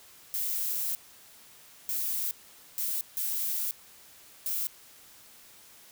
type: noise bursts at uneven times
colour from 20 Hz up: violet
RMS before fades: -31 dBFS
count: 5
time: 0.34-0.95 / 1.89-2.31 / 2.78-3.01 / 3.17-3.71 / 4.46-4.67 s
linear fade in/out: 0 ms
effects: white hiss -54 dBFS RMS until 5.91 s